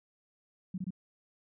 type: tone bursts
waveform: sine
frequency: 185 Hz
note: F#3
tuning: in tune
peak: -33 dBFS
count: 3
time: 0.74-0.906 s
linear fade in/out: 5 ms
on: 40 ms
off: 23 ms
effects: none